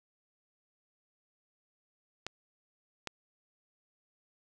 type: clicks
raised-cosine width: 0.2 ms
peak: -19 dBFS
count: 2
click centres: 2.266 / 3.073 s
effects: none